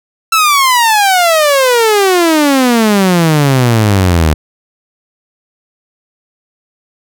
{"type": "exponential sweep", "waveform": "sawtooth", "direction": "down", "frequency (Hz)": [1342, 74.8], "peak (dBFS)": -3, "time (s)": [0.32, 4.34], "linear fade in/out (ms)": 5, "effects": []}